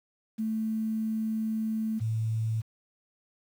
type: tone pair in turn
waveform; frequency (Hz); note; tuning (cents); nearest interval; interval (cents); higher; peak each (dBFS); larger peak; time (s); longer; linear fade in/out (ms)
sine; 220 / 111.34; A3 / A2; 0 / +21; octave; 1179; first; -27 / -26; second; 0.38-2 / 2-2.62; first; 20
effects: 9-bit